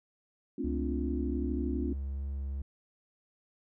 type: chord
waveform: sine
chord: D minor seventh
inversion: second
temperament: equal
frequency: 220 / 261.6 / 293.7 / 349.2 Hz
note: A3 / C4 / D4 / F4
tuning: 0 / 0 / 0 / 0 cents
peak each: -39 / -35 / -37 / -38 dBFS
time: 0.58-1.93 s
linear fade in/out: 5 ms
type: tone with vibrato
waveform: triangle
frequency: 69 Hz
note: C#2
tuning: 7 cents flat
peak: -31 dBFS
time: 0.64-2.62 s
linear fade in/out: 5 ms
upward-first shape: sine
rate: 2.6 Hz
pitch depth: 12 cents each way
effects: none

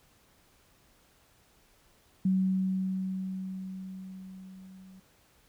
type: tone with level ramp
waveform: sine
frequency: 188.5 Hz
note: F#3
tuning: 32 cents sharp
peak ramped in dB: -22 to -49 dBFS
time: 2.25-5 s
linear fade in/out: 5 ms
effects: pink hiss -64 dBFS RMS until 5.48 s

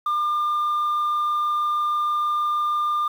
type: tone with frequency modulation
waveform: sine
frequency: 1200 Hz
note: D6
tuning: 37 cents sharp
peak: -17 dBFS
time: 0.06-3.08 s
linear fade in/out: 5 ms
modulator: 26.3 Hz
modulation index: 0.21
effects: tanh soft clip ceiling -19 dBFS + 8-bit

